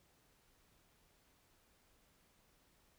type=silence; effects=pink hiss -72 dBFS RMS until 2.98 s